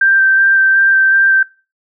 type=tone with vibrato; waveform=sine; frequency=1569 Hz; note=G6; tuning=1 cent sharp; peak=-7 dBFS; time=0.01-1.43 s; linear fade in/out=5 ms; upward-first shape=square; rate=2.7 Hz; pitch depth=10 cents each way; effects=noise-tail reverb RT60 0.3 s tail -20 dB re dry